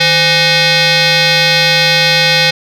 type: tone with frequency modulation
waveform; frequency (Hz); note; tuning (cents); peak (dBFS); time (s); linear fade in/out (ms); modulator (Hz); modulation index
sine; 830.6; G#5; 0; -5; 0-2.51; 10; 674; 6.2
effects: tanh soft clip ceiling -5 dBFS